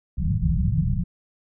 white low-pass noise, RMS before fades -22 dBFS, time 0.17-1.04 s, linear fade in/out 10 ms, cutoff 190 Hz, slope 96 dB/octave, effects none

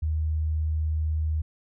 sine tone, 78 Hz, D#2, 5 cents sharp, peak -23 dBFS, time 0.02-1.42 s, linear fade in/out 10 ms, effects none

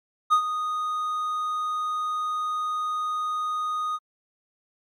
triangle tone with ADSR envelope, 1240 Hz, D#6, 6 cents flat, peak -12 dBFS, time 0.3-3.99 s, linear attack 28 ms, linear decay 84 ms, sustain -11 dB, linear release 42 ms, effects MP3 64 kbps

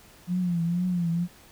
sine tone with vibrato, 174.61 Hz, F3, in tune, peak -23 dBFS, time 0.27-1.28 s, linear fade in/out 50 ms, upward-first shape triangle, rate 2.1 Hz, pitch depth 90 cents each way, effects pink hiss -53 dBFS RMS until 1.51 s

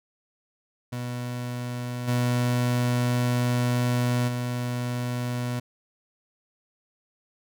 30% pulse tone with level steps, 122.8 Hz, B2, 9 cents flat, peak -27 / -19 / -24 dBFS, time 0.92-5.6 s, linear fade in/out 10 ms, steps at 2.07 / 4.27 s, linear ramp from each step 20 ms, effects none

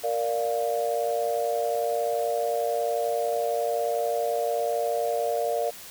sine chord, Bb major, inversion none, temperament equal, 466.2 / 587.3 / 698.5 Hz, Bb4 / D5 / F5, 0 / 0 / 0 cents, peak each -28 dBFS, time 0.03-5.71 s, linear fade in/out 20 ms, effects white hiss -43 dBFS RMS until 5.9 s

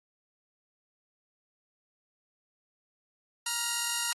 5% pulse tone pair together, 946.3 / 1400 Hz, A#5 / F6, +26 / +4 cents, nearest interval perfect fifth, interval 678 cents, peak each -20 dBFS, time 3.46-4.13 s, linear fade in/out 5 ms, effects AAC 32 kbps

